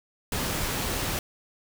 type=noise; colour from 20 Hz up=pink; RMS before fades=-29 dBFS; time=0.32-1.19 s; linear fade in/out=2 ms; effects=none